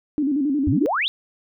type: tone with vibrato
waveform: sine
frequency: 283.4 Hz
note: C#4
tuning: 38 cents sharp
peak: -18 dBFS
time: 0.18-0.86 s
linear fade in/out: 0 ms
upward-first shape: square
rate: 11 Hz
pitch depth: 97 cents each way
type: exponential sweep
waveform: sine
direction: up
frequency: 76.4 to 3926 Hz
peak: -19 dBFS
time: 0.67-1.08 s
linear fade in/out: 0 ms
effects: none